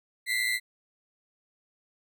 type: tone pair together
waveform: 35% pulse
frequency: 1975.5 / 2089 Hz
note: B6 / C7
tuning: 0 / -3 cents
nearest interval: minor second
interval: 97 cents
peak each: -27 dBFS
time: 0.26-0.6 s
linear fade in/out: 50 ms
effects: none